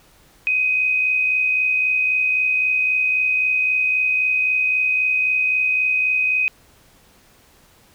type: tone with amplitude modulation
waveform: sine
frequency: 2512 Hz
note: D#7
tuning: 16 cents sharp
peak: -14 dBFS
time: 0.47-6.48 s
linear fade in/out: 0 ms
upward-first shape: sine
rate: 63.8 Hz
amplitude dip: 40%
effects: pink hiss -53 dBFS RMS until 7.94 s